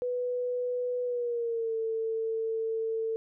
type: tone with pitch glide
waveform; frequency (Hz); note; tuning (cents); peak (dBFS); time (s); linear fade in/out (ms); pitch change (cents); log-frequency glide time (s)
sine; 493.9 to 447.7; B4 to A4; 0 to +30; -28; 0.02-3.16; 0; -170; 1.04-1.75
effects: none